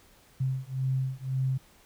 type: beating tone pair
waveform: sine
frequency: 130.81 / 132.71 Hz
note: C3 / C3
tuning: 0 / +25 cents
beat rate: 1.9 Hz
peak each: -30 dBFS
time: 0.4-1.58 s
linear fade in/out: 10 ms
effects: pink hiss -59 dBFS RMS until 1.85 s